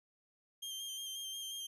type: tone with vibrato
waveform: sawtooth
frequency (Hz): 3181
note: G7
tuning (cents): +25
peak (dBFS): -38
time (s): 0.62-1.67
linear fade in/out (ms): 10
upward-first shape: square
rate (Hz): 5.6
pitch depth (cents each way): 17
effects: resampled to 32000 Hz